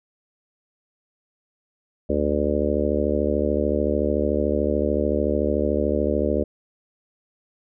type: harmonic tone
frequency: 73.6 Hz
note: D2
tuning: 4 cents sharp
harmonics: 1 / 3 / 4 / 5 / 6 / 7 / 8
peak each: -27 / -27 / -27 / -27 / -27 / -27 / -27 dBFS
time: 2.09-6.44 s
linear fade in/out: 10 ms
effects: none